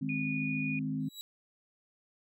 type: chord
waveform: sine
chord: Ab major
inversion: second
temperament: equal with one note detuned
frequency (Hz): 154.31 / 207.7 / 261.6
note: Eb3 / Ab3 / C4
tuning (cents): -14 / 0 / 0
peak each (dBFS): -36 / -38 / -34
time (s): 0.01-1.09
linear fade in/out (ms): 10
type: tone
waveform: sine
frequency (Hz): 2456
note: D#7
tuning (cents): -23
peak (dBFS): -35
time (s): 0.09-0.79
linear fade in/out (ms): 2
type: tone with exponential growth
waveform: sawtooth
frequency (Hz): 3900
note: B7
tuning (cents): -23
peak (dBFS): -35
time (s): 1-1.21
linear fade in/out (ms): 0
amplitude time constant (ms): 45
effects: none